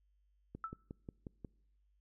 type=click train; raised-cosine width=3 ms; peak=-32 dBFS; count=6; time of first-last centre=0.55-1.448 s; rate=5.57 Hz
type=tone with exponential decay; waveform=sine; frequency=1318.5 Hz; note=E6; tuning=in tune; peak=-34 dBFS; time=0.64-0.76 s; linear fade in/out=1 ms; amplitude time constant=25 ms
effects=noise-tail reverb RT60 0.8 s tail -26 dB re dry + added 50 Hz sine -70 dBFS peak until 2 s